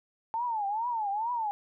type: tone with vibrato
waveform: sine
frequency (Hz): 880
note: A5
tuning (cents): 0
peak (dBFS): -28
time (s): 0.34-1.51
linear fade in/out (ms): 0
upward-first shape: triangle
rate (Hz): 2.3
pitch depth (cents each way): 210
effects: none